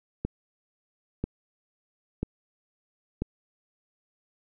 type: click train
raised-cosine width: 3 ms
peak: -15 dBFS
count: 4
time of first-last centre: 0.25-3.22 s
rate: 1.01 Hz
effects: none